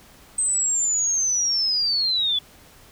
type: linear sweep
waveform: sine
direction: down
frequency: 8300 to 3400 Hz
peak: -19 dBFS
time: 0.38-2.39 s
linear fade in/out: 5 ms
effects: pink hiss -50 dBFS RMS until 2.91 s